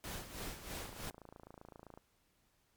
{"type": "noise with tremolo", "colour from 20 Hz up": "pink", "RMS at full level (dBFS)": -43, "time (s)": [0.04, 1.1], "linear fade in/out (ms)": 0, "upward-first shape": "sine", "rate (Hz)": 3.1, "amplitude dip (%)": 65}
{"type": "click train", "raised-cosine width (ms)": 1, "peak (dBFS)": -38, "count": 33, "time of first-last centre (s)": [0.82, 1.975], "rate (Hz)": 27.7}
{"effects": ["pink hiss -75 dBFS RMS until 2.76 s", "MP3 96 kbps"]}